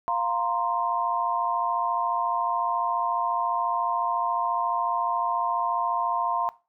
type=chord; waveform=sine; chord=F suspended fourth; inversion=none; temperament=equal; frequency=698.5 / 932.3 / 1046.5 Hz; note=F5 / Bb5 / C6; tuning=0 / 0 / 0 cents; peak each=-29 / -27 / -27 dBFS; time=0.08-6.49 s; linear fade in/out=0 ms; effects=noise-tail reverb RT60 0.3 s tail -19 dB re dry